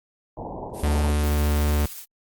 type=low-pass noise; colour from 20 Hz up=white; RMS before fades=-34 dBFS; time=0.37-1.11 s; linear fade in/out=2 ms; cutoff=950 Hz; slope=96 dB/octave
type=noise with tremolo; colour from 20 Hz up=blue; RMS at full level=-36 dBFS; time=0.73-2.06 s; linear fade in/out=50 ms; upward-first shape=sine; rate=17 Hz; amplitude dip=35%
type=tone; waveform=45% pulse; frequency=74.1 Hz; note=D2; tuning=16 cents sharp; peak=-19 dBFS; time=0.83-1.86 s; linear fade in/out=5 ms
effects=Opus 32 kbps